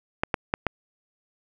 clicks, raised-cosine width 0.5 ms, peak -7 dBFS, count 4, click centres 0.235 / 0.342 / 0.539 / 0.667 s, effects none

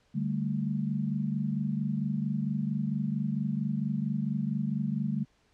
sine chord, D suspended fourth, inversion none, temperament just, 146.83 / 195.78 / 220.2 Hz, D3 / G3 / A3, 0 / -2 / +2 cents, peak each -32 dBFS, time 0.14-5.25 s, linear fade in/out 20 ms, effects pink hiss -68 dBFS RMS until 5.53 s + low-pass 6000 Hz 12 dB/octave

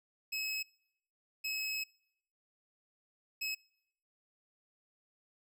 25% pulse tone bursts at uneven times, 2571 Hz, E7, 44 cents flat, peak -31 dBFS, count 3, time 0.32-0.63 / 1.44-1.84 / 3.41-3.55 s, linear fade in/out 10 ms, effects noise-tail reverb RT60 0.8 s tail -26 dB re dry

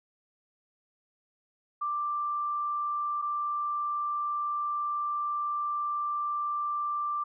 sine tone pair in turn, 1179 / 1179 Hz, D6 / D6, +6 / +6 cents, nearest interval unison, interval 0 cents, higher neither, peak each -28 / -28 dBFS, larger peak neither, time 1.81-3.22 / 3.22-7.24 s, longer second, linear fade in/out 10 ms, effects none

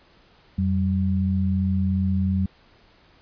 sine tone pair together, 88.42 / 191.3 Hz, F2 / G3, +22 / -42 cents, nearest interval octave + minor second, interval 1336 cents, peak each -22 dBFS, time 0.58-2.46 s, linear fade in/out 5 ms, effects pink hiss -56 dBFS RMS until 3.21 s + resampled to 11025 Hz

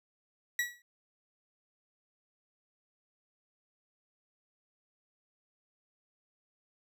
40% pulse tone with exponential decay, 1931 Hz, B6, 39 cents flat, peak -25 dBFS, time 0.59-0.82 s, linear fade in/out 2 ms, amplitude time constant 48 ms, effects none

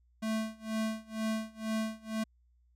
square tone with tremolo, 220 Hz, A3, in tune, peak -30 dBFS, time 0.22-2.24 s, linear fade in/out 10 ms, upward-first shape sine, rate 2.1 Hz, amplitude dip 95%, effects added 60 Hz sine -64 dBFS peak until 2.75 s + low-pass 12000 Hz 12 dB/octave

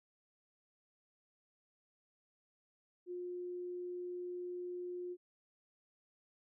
sine tone, 356.7 Hz, F4, 37 cents sharp, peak -40 dBFS, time 3.06-5.17 s, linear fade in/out 50 ms, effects none

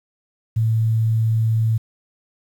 sine tone, 112 Hz, A2, 31 cents sharp, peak -15 dBFS, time 0.56-1.78 s, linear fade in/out 10 ms, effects 8-bit

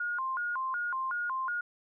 sine tone with vibrato, 1227 Hz, D#6, 25 cents flat, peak -30 dBFS, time 0-1.61 s, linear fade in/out 5 ms, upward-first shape square, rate 2.7 Hz, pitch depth 270 cents each way, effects none

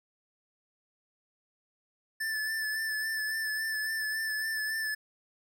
square tone with vibrato, 1753 Hz, A6, 7 cents flat, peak -31 dBFS, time 2.2-4.95 s, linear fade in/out 10 ms, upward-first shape sine, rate 3.6 Hz, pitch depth 28 cents each way, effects none

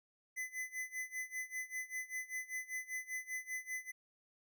square tone with tremolo, 2020 Hz, B6, 39 cents sharp, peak -38 dBFS, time 0.36-3.92 s, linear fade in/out 20 ms, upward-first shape sine, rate 5.1 Hz, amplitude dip 90%, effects none

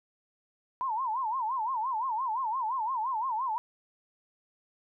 sine tone with vibrato, 960 Hz, B5, 49 cents flat, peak -28 dBFS, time 0.81-3.58 s, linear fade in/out 0 ms, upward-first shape sine, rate 5.8 Hz, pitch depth 200 cents each way, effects none

